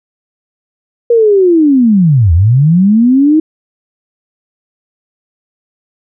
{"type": "linear two-way sweep", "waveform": "sine", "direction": "down then up", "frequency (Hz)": [480, 77.78, 320], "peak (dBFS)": -4, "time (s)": [1.1, 3.4], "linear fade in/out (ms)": 5, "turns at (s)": 2.33, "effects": []}